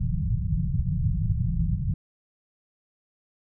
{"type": "low-pass noise", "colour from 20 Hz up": "white", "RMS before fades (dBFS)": -25, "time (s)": [0, 1.94], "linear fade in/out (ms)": 5, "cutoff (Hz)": 180, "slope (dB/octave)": 96, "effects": []}